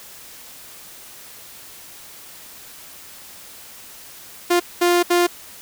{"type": "tone bursts at uneven times", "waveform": "sawtooth", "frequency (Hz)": 350.5, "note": "F4", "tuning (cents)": 6, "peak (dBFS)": -10, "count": 3, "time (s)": [[4.5, 4.6], [4.81, 5.03], [5.1, 5.27]], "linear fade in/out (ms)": 10, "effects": ["white hiss -41 dBFS RMS until 5.61 s"]}